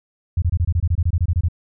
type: tone bursts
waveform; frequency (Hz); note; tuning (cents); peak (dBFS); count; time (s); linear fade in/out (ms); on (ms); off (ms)
sine; 85.7; F2; -32; -14; 15; 0.37-1.485; 5; 51; 25
effects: none